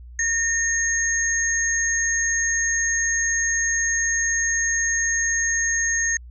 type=tone pair together; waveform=sine; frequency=1829 / 6488 Hz; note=A#6 / G#8; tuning=-33 / -41 cents; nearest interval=octave + minor seventh; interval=2192 cents; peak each=-22 dBFS; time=0.19-6.17 s; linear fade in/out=2 ms; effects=added 60 Hz sine -38 dBFS peak until 6.3 s